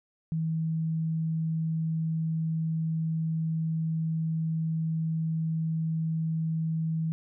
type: tone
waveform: sine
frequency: 161 Hz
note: E3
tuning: 41 cents flat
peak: -26 dBFS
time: 0.32-7.12 s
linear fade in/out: 0 ms
effects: none